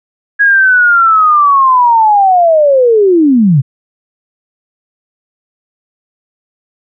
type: linear sweep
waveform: sine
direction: down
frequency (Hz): 1661.2 to 122.7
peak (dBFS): -4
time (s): 0.39-3.62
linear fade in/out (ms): 20
effects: none